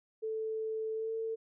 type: tone with pitch glide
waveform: sine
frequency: 440 to 447.9 Hz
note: A4 to A4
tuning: 0 to +31 cents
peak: -33 dBFS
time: 0.22-1.36 s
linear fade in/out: 20 ms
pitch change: +31 cents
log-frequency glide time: 0.94-1.12 s
effects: none